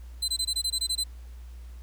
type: tone bursts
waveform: 30% pulse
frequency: 4052 Hz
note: B7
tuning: 44 cents sharp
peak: -22 dBFS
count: 10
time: 0.22-1.039 s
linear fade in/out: 10 ms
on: 63 ms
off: 21 ms
effects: added 60 Hz sine -40 dBFS peak until 1.82 s + pink hiss -60 dBFS RMS until 1.82 s